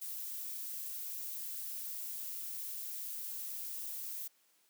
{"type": "noise", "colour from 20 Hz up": "violet", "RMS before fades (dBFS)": -42, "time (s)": [0.01, 4.28], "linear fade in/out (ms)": 10, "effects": ["white hiss -71 dBFS RMS until 4.69 s", "high-pass 200 Hz 12 dB/octave"]}